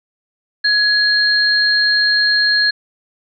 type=tone pair together; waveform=sine; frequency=1676 / 4223 Hz; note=G#6 / C8; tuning=+15 / +15 cents; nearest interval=octave + major third; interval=1600 cents; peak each=-14 dBFS; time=0.64-2.71 s; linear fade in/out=10 ms; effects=none